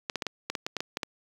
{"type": "clicks", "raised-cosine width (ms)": 0.2, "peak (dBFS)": -13, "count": 11, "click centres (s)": [0.098, 0.157, 0.222, 0.267, 0.5, 0.552, 0.665, 0.767, 0.805, 0.971, 1.032], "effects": ["high-pass 80 Hz 12 dB/octave", "7-bit"]}